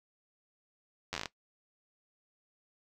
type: slowing click train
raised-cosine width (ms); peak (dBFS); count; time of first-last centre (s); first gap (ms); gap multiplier
0.2; -18; 9; 1.13-1.258; 10; 1.13
effects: noise-tail reverb RT60 0.1 s tail -17 dB re dry